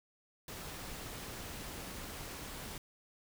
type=noise; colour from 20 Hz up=pink; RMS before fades=-45 dBFS; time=0.48-2.78 s; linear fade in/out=2 ms; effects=none